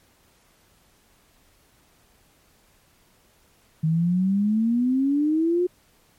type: exponential sweep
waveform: sine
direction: up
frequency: 155.56 to 363.8 Hz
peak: -18 dBFS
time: 3.83-5.67 s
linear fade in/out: 10 ms
effects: pink hiss -60 dBFS RMS until 6.18 s + MP3 64 kbps